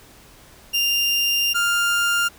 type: tone pair in turn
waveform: 30% pulse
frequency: 2794 / 1399.5 Hz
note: F7 / F6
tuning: 0 / +3 cents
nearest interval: octave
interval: 1197 cents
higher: first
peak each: -15 dBFS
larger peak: neither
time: 0.73-1.54 / 1.54-2.29 s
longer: first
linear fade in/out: 20 ms
effects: pink hiss -48 dBFS RMS until 2.38 s